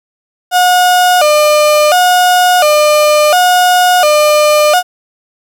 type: tone with vibrato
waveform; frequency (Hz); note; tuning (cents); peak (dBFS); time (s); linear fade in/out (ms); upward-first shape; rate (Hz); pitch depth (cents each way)
35% pulse; 659.3; E5; 0; -4; 0.51-4.83; 50; square; 0.71; 160
effects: 7-bit